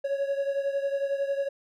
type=beating tone pair; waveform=triangle; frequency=553 / 564 Hz; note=C#5 / C#5; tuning=-4 / +30 cents; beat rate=11 Hz; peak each=-25 / -30 dBFS; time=0.04-1.49 s; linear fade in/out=10 ms; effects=none